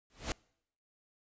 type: noise with exponential growth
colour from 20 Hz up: pink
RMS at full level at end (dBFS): -31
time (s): 0.1-0.32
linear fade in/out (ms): 1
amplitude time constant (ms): 46
effects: noise-tail reverb RT60 0.7 s tail -26 dB re dry + resampled to 16000 Hz